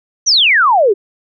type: exponential sweep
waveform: sine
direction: down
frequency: 6240 to 370 Hz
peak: -7 dBFS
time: 0.26-0.94 s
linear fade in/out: 20 ms
effects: none